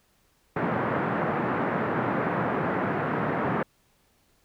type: band-pass noise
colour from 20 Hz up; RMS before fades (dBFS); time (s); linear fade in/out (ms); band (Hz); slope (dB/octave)
pink; -27; 0.56-3.63; 5; 140 to 1700; 24
effects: pink hiss -66 dBFS RMS until 4.44 s